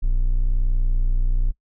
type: tone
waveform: triangle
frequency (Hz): 30.48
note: B0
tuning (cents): -22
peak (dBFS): -14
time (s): 0.02-1.52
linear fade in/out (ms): 20
effects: noise-tail reverb RT60 0.1 s tail -22 dB re dry